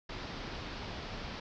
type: low-pass noise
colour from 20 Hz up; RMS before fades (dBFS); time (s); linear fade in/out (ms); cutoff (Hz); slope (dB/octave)
pink; -42; 0.09-1.4; 5; 5300; 48
effects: none